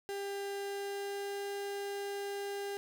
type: tone with pitch glide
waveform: 35% pulse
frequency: 398.8 to 401.1 Hz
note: G4 to G4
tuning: +30 to +40 cents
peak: -35 dBFS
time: 0.09-2.77 s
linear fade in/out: 0 ms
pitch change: +10 cents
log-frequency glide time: 0.46-1.47 s
effects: none